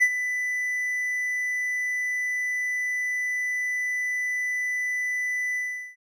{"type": "tone with ADSR envelope", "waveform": "triangle", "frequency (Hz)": 1992, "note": "B6", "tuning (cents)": 14, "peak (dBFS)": -12, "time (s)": [0, 5.96], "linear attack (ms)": 24, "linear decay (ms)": 60, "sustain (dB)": -11, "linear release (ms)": 400, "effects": []}